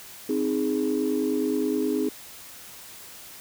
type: chord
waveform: sine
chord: Ab major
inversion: first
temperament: equal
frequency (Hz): 261.6 / 311.1 / 415.3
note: C4 / Eb4 / Ab4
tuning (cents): 0 / 0 / 0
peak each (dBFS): -26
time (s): 0.29-2.09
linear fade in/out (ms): 5
effects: tanh soft clip ceiling -15 dBFS + white hiss -44 dBFS RMS until 3.4 s